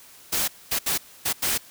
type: noise bursts at uneven times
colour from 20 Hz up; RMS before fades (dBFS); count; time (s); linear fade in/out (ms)
white; -24; 5; 0.32-0.48 / 0.71-0.79 / 0.86-0.98 / 1.25-1.33 / 1.42-1.58; 10
effects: white hiss -49 dBFS RMS until 1.7 s